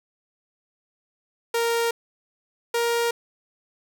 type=tone pair in turn; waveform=sawtooth; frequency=465.3 / 469.3 Hz; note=A#4 / A#4; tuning=-3 / +12 cents; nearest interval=unison; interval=15 cents; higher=second; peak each=-17 dBFS; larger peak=neither; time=1.54-1.91 / 2.74-3.11 s; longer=neither; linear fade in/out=5 ms; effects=none